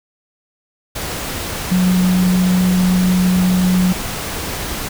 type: tone in noise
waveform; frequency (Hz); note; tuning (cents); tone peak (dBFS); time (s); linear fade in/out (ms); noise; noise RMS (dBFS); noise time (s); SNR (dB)
sine; 182.7; F#3; -22; -11; 1.71-3.93; 10; pink; -24; 0.95-4.89; +10
effects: none